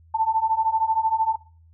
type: beating tone pair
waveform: sine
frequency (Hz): 880 / 893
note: A5 / A5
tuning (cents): 0 / +25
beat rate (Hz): 13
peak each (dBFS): -23 / -21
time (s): 0.14-1.36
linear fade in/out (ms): 10
effects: noise-tail reverb RT60 0.4 s tail -19 dB re dry + added 82 Hz sine -50 dBFS peak until 1.73 s